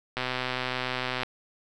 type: click train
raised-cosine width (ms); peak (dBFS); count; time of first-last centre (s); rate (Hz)
0.3; -13; 136; 0.17-1.233; 127
effects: none